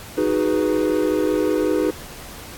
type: chord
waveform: triangle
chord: G# minor seventh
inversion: second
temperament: equal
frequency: 311.1 / 370 / 415.3 / 493.9 Hz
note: D#4 / F#4 / G#4 / B4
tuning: 0 / 0 / 0 / 0 cents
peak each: -19 / -22 / -21 / -21 dBFS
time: 0.17-1.91 s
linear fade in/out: 10 ms
effects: pink hiss -38 dBFS RMS until 2.57 s + AAC 64 kbps